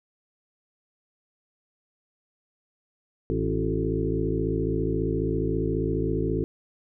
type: harmonic tone with a mistuned harmonic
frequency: 54.7 Hz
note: A1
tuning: 9 cents flat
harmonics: 1 / 2 / 3 / 5 / 6 / 7 / 8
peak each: -31 / -31 / -31 / -31 / -31 / -31 / -31 dBFS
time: 3.3-6.44 s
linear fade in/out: 0 ms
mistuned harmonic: 6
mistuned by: +57 cents
effects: none